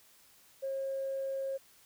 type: tone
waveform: sine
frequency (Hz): 540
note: C#5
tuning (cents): -45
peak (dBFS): -32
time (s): 0.62-1.58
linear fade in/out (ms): 20
effects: tanh soft clip ceiling -28 dBFS + white hiss -62 dBFS RMS until 1.85 s